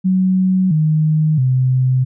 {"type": "tone with pitch steps", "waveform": "sine", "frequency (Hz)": [186.7, 155.19, 129], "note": ["F#3", "D#3", "C3"], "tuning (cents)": [16, -4, -24], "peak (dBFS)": -11, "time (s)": [0.04, 2.05], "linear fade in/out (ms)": 20, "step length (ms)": 670, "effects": []}